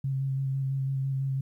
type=tone with vibrato; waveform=sine; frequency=135 Hz; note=C#3; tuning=45 cents flat; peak=-26 dBFS; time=0.04-1.41 s; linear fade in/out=5 ms; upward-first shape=square; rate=6 Hz; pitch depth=14 cents each way; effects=11-bit